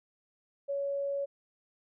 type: tone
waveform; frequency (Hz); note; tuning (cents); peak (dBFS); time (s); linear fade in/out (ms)
sine; 560; C#5; +18; -30; 0.68-1.26; 20
effects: none